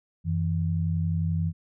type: tone pair together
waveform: sine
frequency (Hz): 91.37 / 162.8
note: F#2 / E3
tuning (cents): -21 / -21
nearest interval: minor seventh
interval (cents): 1000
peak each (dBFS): -26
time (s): 0.24-1.53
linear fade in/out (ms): 50
effects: none